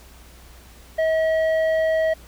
square tone with low-pass filter, 640 Hz, D#5, 49 cents sharp, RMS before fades -20 dBFS, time 0.98-2.14 s, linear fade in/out 10 ms, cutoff 1600 Hz, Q 1.2, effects added 60 Hz sine -46 dBFS peak until 2.27 s + pink hiss -49 dBFS RMS until 2.27 s

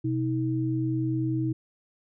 sine tone pair together, 126.4 / 318.5 Hz, B2 / D#4, +41 / +41 cents, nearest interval octave + major third, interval 1600 cents, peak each -27 / -27 dBFS, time 0.04-1.53 s, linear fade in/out 10 ms, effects none

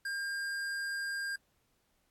sine tone with hard clipping, 1605 Hz, G6, 40 cents sharp, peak -36 dBFS, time 0.05-1.36 s, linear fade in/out 5 ms, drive 13 dB, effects pink hiss -75 dBFS RMS until 2.1 s + AAC 64 kbps

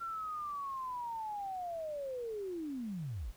sine linear sweep, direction down, 1372 to 36.41 Hz, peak -37 dBFS, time 0-3.32 s, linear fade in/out 20 ms, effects pink hiss -62 dBFS RMS until 3.36 s

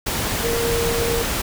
sine tone in noise, 466.2 Hz, A#4, in tune, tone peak -21 dBFS, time 0.43-1.23 s, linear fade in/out 10 ms, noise pink, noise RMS -23 dBFS, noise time 0.06-1.42 s, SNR -1 dB, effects none

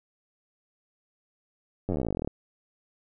slowing click train, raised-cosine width 2 ms, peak -16 dBFS, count 23, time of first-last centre 1.89-2.275 s, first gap 10 ms, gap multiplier 1.05, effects none

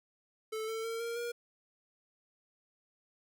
square tone with pitch steps, 437.9 / 446.8 / 456 / 465.3 / 474.8 Hz, A4 / A4 / A#4 / A#4 / A#4, -8 / +27 / -38 / -3 / +32 cents, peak -36 dBFS, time 0.52-1.32 s, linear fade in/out 10 ms, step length 160 ms, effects none

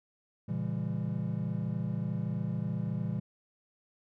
triangle chord, A# diminished seventh, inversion none, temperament just, 116.54 / 139.85 / 167.82 / 201.4 Hz, A#2 / C#3 / E3 / G3, 0 / +16 / +31 / +47 cents, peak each -34 / -36 / -33 / -35 dBFS, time 0.48-3.2 s, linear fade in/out 10 ms, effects none

